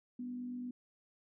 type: tone with frequency modulation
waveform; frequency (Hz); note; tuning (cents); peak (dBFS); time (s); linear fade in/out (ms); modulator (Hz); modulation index
sine; 246.9; B3; 0; -39; 0.19-0.71; 5; 48.4; 0.27
effects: none